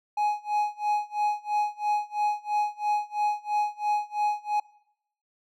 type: tone with tremolo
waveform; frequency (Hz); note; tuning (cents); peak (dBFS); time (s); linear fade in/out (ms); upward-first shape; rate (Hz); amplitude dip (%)
triangle; 836; G#5; +11; -19; 0.17-4.6; 5; sine; 3; 95
effects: noise-tail reverb RT60 0.8 s tail -24 dB re dry